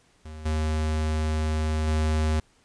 square tone with level steps, 77.78 Hz, D#2, in tune, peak -38 / -24 / -22 dBFS, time 0.25-2.4 s, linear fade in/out 5 ms, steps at 0.45 / 1.87 s, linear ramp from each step 10 ms, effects pink hiss -62 dBFS RMS until 2.64 s + resampled to 22050 Hz

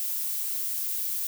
violet noise, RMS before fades -30 dBFS, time 0-1.27 s, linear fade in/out 0 ms, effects none

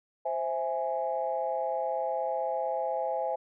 sine chord, C augmented, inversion none, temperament equal, 523.3 / 659.3 / 830.6 Hz, C5 / E5 / G#5, 0 / 0 / 0 cents, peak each -32 dBFS, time 0.25-3.36 s, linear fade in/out 10 ms, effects tanh soft clip ceiling -18 dBFS

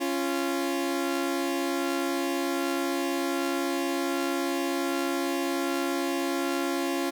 sawtooth tone pair together, 275.9 / 345.2 Hz, C#4 / F4, -8 / -20 cents, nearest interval major third, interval 388 cents, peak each -25 / -25 dBFS, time 0-7.11 s, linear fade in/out 20 ms, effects none

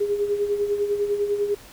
sine tone with tremolo, 409.2 Hz, G#4, 26 cents flat, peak -18 dBFS, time 0-1.55 s, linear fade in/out 10 ms, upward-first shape sine, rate 10 Hz, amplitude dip 60%, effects pink hiss -46 dBFS RMS until 1.72 s

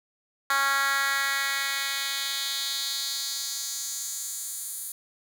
10% pulse tone with high-pass filter sweep, 275.4 Hz, C#4, 11 cents flat, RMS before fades -29 dBFS, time 0.5-4.92 s, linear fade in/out 2 ms, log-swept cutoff 1300 to 10000 Hz, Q 1.9, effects none

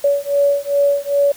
sine beating tone pair, 566 / 568.5 Hz, C#5 / C#5, +36 / +44 cents, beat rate 2.5 Hz, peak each -16 dBFS, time 0.04-1.32 s, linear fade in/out 5 ms, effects white hiss -40 dBFS RMS until 1.36 s

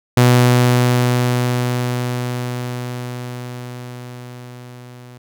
sawtooth tone with level ramp, 123.47 Hz, B2, in tune, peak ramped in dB -4 to -33 dBFS, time 0.17-5.18 s, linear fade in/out 5 ms, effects none

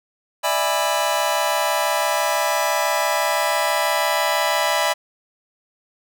sawtooth chord, E dominant seventh, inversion third, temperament just, 593.3 / 659.3 / 824.1 / 988.9 Hz, D5 / E5 / G#5 / B5, +18 / 0 / -14 / +2 cents, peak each -20 / -20 / -21 / -19 dBFS, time 0.43-4.94 s, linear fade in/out 20 ms, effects none

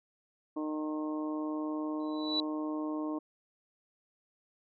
harmonic tone, 153.4 Hz, D#3, 24 cents flat, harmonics 2 / 3 / 4 / 5 / 6 / 7, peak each -33 / -45 / -43 / -52 / -47 / -45 dBFS, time 0.56-3.19 s, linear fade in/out 10 ms
sine tone with exponential growth, 3951 Hz, B7, in tune, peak -26 dBFS, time 2-2.4 s, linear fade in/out 1 ms, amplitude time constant 85 ms
effects none

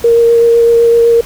sine tone with vibrato, 466.2 Hz, A#4, in tune, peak -4 dBFS, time 0.04-1.21 s, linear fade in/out 5 ms, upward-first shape sine, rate 7.9 Hz, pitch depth 10 cents each way, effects pink hiss -31 dBFS RMS until 1.25 s

